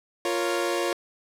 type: chord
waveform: sawtooth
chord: Bb minor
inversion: second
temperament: equal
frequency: 349.2 / 466.2 / 554.4 Hz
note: F4 / Bb4 / Db5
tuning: 0 / 0 / 0 cents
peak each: -23 / -27 / -25 dBFS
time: 0.25-0.93 s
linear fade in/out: 2 ms
effects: low-pass 12000 Hz 12 dB/octave